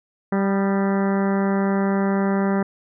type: harmonic tone with a mistuned harmonic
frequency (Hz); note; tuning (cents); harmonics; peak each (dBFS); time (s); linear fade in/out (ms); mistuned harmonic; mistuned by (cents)
196; G3; 0; 1 / 2 / 3 / 4 / 5 / 6 / 7 / 8 / 9 / 10; -19 / -25 / -29 / -31 / -33 / -35 / -36 / -37 / -38 / -39; 0.32-2.63; 5; 6; +50
effects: none